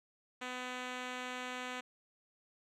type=tone; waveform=5% pulse; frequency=251.3 Hz; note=B3; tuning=30 cents sharp; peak=-28 dBFS; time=0.41-1.81 s; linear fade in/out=10 ms; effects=low-pass 6000 Hz 12 dB/octave